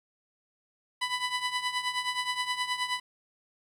15% pulse tone with tremolo, 995 Hz, B5, 13 cents sharp, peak -19 dBFS, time 1.01-3 s, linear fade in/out 10 ms, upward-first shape triangle, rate 9.5 Hz, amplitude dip 80%, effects low-pass 9000 Hz 12 dB/octave + 10-bit

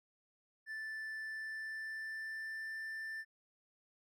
triangle tone with pitch glide, 1760 to 1776.3 Hz, A6 to A6, 0 to +16 cents, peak -39 dBFS, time 0.66-3.25 s, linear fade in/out 50 ms, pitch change +16 cents, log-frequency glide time 1.19-2.74 s, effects none

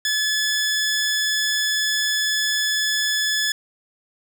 15% pulse tone, 1718 Hz, A6, 42 cents flat, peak -13 dBFS, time 0.05-3.52 s, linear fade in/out 2 ms, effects none

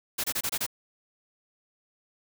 white noise bursts, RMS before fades -29 dBFS, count 6, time 0.18-0.665 s, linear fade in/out 10 ms, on 60 ms, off 25 ms, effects none

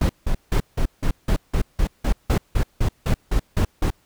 brown noise bursts, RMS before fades -18 dBFS, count 16, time 0.01-3.904 s, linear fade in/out 5 ms, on 84 ms, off 170 ms, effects pink hiss -61 dBFS RMS until 4.05 s

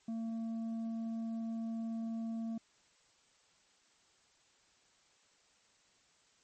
sine tone with tanh clipping, 226.5 Hz, A#3, 50 cents flat, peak -37 dBFS, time 0.08-2.58 s, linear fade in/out 5 ms, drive 5 dB, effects white hiss -69 dBFS RMS until 6.43 s + MP3 32 kbps

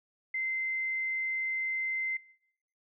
sine tone, 2074 Hz, C7, 16 cents flat, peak -30 dBFS, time 0.34-2.17 s, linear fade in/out 5 ms, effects noise-tail reverb RT60 0.8 s tail -24 dB re dry

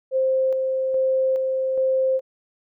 sine tone with tremolo, 525 Hz, C5, 6 cents sharp, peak -17 dBFS, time 0.11-2.21 s, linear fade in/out 50 ms, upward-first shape square, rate 1.2 Hz, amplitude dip 30%, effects none

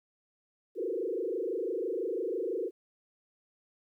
sine tone with frequency modulation, 415.3 Hz, G#4, in tune, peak -30 dBFS, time 0.75-2.71 s, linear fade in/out 50 ms, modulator 26 Hz, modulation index 2.9, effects 12-bit

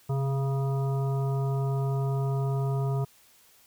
harmonic tone with a mistuned harmonic, 137.3 Hz, C#3, 16 cents flat, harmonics 1 / 3 / 5 / 7 / 9, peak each -25 / -35 / -39 / -42 / -44 dBFS, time 0.09-3.05 s, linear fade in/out 10 ms, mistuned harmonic 1, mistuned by -43 cents, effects white hiss -59 dBFS RMS until 3.66 s

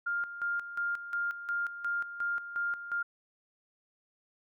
sine tone with tremolo, 1403 Hz, F6, 8 cents sharp, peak -29 dBFS, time 0.06-3.03 s, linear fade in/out 10 ms, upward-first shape square, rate 2.8 Hz, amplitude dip 70%, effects none

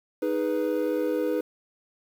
triangle chord, G# minor, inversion second, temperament equal, 311.1 / 415.3 / 493.9 Hz, D#4 / G#4 / B4, 0 / 0 / 0 cents, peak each -26 / -28 / -25 dBFS, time 0.22-1.41 s, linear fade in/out 5 ms, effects 8-bit

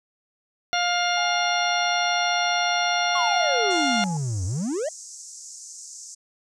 harmonic tone, 705 Hz, F5, 16 cents sharp, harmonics 1 / 2 / 3 / 4 / 5 / 6 / 8, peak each -24 / -27 / -29 / -30 / -31 / -32 / -33 dBFS, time 0.73-4.04 s, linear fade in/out 0 ms
sine tone with pitch glide, 830.6 to 841.7 Hz, G#5 to G#5, 0 to +23 cents, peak -32 dBFS, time 1.17-4.17 s, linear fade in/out 2 ms, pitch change +23 cents, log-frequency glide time 1.29-2.46 s
triangle exponential two-way sweep, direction down then up, 1127 to 87.31 to 667 Hz, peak -22 dBFS, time 3.15-4.89 s, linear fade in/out 5 ms, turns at 4.45 s
white band-pass noise, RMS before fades -41 dBFS, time 3.7-6.15 s, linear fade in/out 10 ms, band 5700 to 7800 Hz, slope 48 dB/octave
effects none

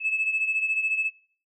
sine beating tone pair, 2603 / 2617 Hz, E7 / E7, -22 / -13 cents, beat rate 14 Hz, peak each -23 / -29 dBFS, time 0-1.11 s, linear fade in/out 50 ms, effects noise-tail reverb RT60 0.5 s tail -21 dB re dry + tanh soft clip ceiling -16 dBFS

